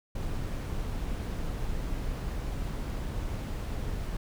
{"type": "noise", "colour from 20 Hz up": "brown", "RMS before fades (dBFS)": -33, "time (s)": [0.15, 4.17], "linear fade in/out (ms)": 5, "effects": []}